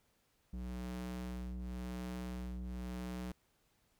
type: ring-modulated tone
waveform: square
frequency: 61.74 Hz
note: B1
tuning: in tune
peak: -38 dBFS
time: 0.53-3.32 s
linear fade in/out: 5 ms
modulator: 123 Hz
effects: pink hiss -75 dBFS RMS until 3.99 s